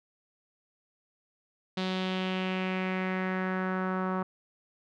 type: tone with low-pass filter sweep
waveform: sawtooth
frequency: 186.5 Hz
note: F#3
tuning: 14 cents sharp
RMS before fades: -31 dBFS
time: 1.77-4.23 s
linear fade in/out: 5 ms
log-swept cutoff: 3900 to 1200 Hz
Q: 2.9
effects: none